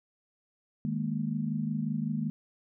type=chord; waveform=sine; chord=D# suspended fourth; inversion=none; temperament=equal; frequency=155.56 / 207.7 / 233.1 Hz; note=D#3 / G#3 / A#3; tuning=0 / 0 / 0 cents; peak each=-33 dBFS; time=0.85-2.3 s; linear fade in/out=0 ms; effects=none